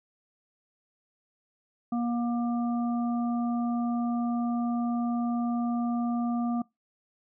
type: harmonic tone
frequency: 237.8 Hz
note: A#3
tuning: 35 cents sharp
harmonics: 1 / 3 / 5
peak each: -26 / -36 / -40 dBFS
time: 1.92-6.62 s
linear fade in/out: 5 ms
effects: noise-tail reverb RT60 0.2 s tail -24 dB re dry